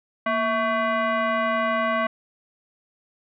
sine tone with frequency modulation, 234.3 Hz, A#3, 9 cents sharp, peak -20 dBFS, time 0.26-2.07 s, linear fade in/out 5 ms, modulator 888 Hz, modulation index 1.8, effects none

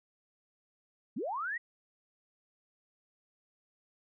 sine linear sweep, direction up, 170 to 1965 Hz, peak -33 dBFS, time 1.16-1.58 s, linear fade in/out 10 ms, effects none

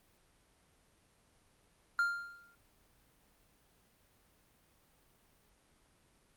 triangle tone with exponential decay, 1396.9 Hz, F6, in tune, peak -24 dBFS, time 1.99-2.55 s, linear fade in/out 1 ms, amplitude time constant 120 ms, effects pink hiss -69 dBFS RMS until 6.36 s + Opus 32 kbps

